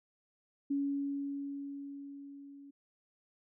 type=tone with level ramp; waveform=sine; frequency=280.6 Hz; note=C#4; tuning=21 cents sharp; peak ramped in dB=-29 to -50 dBFS; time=0.7-2.71 s; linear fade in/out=10 ms; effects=none